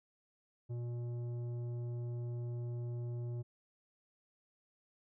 sine tone with tanh clipping, 120 Hz, B2, 49 cents flat, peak -39 dBFS, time 0.69-3.43 s, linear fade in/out 20 ms, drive 10 dB, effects none

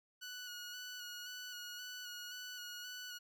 15% pulse tone with vibrato, 1467 Hz, F#6, 15 cents flat, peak -39 dBFS, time 0.21-3.19 s, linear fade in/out 20 ms, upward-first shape square, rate 1.9 Hz, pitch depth 22 cents each way, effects none

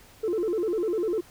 sine tone with vibrato, 392 Hz, G4, in tune, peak -22 dBFS, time 0.23-1.21 s, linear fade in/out 10 ms, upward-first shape square, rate 10 Hz, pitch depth 200 cents each way, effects tanh soft clip ceiling -21 dBFS + pink hiss -53 dBFS RMS until 1.3 s

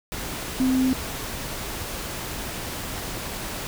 sine tone in noise, 259.3 Hz, C4, 15 cents flat, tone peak -18 dBFS, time 0.6-0.93 s, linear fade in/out 0 ms, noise pink, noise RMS -32 dBFS, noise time 0.12-3.67 s, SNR +11 dB, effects none

